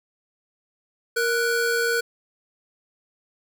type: tone pair together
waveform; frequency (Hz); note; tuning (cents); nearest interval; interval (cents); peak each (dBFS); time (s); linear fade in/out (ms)
square; 466.8 / 1482; A#4 / F#6; +2 / +2; octave + minor sixth; 2000; -24; 1.16-2.01; 10
effects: none